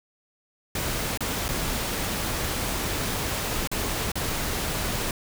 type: noise with dropouts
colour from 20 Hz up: pink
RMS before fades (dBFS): -28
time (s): 0.75-5.11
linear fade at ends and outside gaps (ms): 2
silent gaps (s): 1.175-1.206 / 1.482-1.488 / 3.674-3.715 / 4.118-4.155
effects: none